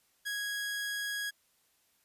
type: tone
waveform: sawtooth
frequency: 1656 Hz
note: G#6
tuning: 5 cents flat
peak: -30 dBFS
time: 0.25-1.31 s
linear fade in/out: 20 ms
effects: white hiss -71 dBFS RMS until 2.04 s + resampled to 32000 Hz